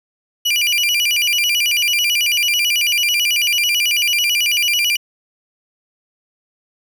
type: tone with vibrato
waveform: 35% pulse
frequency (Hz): 2640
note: E7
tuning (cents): +2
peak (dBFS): -12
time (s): 0.45-4.97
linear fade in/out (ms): 10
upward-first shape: square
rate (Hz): 9.1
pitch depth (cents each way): 180
effects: none